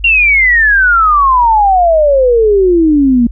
sine exponential sweep, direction down, 2794 to 231 Hz, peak -5 dBFS, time 0.04-3.27 s, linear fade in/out 5 ms, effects added 50 Hz sine -21 dBFS peak until 3.31 s

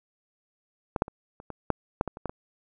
clicks, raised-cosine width 1 ms, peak -13 / -7 / -25 / -30 / -22 / -8 / -9 / -17 / -26 / -16 / -22 dBFS, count 11, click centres 0.962 / 1.021 / 1.081 / 1.401 / 1.503 / 1.703 / 2.011 / 2.077 / 2.171 / 2.257 / 2.295 s, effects none

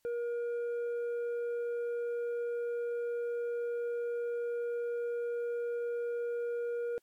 triangle tone with tanh clipping, 474.9 Hz, A#4, 32 cents sharp, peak -33 dBFS, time 0.05-6.98 s, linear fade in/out 0 ms, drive 9 dB, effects white hiss -75 dBFS RMS until 7.02 s + MP3 64 kbps

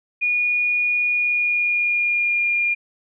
sine tone with pitch glide, 2446 to 2411 Hz, D#7 to D7, -30 to +45 cents, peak -17 dBFS, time 0.21-2.75 s, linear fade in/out 20 ms, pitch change -25 cents, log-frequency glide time 1.06-2.48 s, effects none

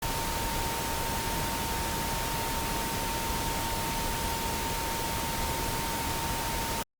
sine tone in noise, 915 Hz, A#5, 32 cents flat, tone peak -35 dBFS, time 0.02-6.83 s, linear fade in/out 5 ms, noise pink, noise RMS -32 dBFS, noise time 0.02-6.83 s, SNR -6 dB, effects Opus 48 kbps

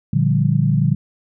sine chord, G minor seventh, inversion first, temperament equal, 116.54 / 146.83 / 174.61 / 196 Hz, Bb2 / D3 / F3 / G3, 0 / 0 / 0 / 0 cents, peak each -19 / -16 / -21 / -22 dBFS, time 0.13-0.95 s, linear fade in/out 5 ms, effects none

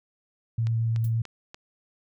sine tone with vibrato, 114 Hz, A#2, 38 cents flat, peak -22 dBFS, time 0.58-1.22 s, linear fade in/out 5 ms, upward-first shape sine, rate 8.7 Hz, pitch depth 11 cents each way
click train, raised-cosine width 0.2 ms, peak -24 dBFS, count 4, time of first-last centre 0.67-1.545 s, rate 3.43 Hz
violet noise with exponential decay, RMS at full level -41 dBFS, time 1.04-1.14 s, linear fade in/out 2 ms, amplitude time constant 20 ms
effects none

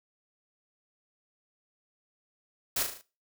white noise with echo, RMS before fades -29 dBFS, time 2.76-2.83 s, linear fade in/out 5 ms, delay 37 ms, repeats 5, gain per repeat -5 dB, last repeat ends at 3.015 s, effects noise-tail reverb RT60 0.3 s tail -18 dB re dry

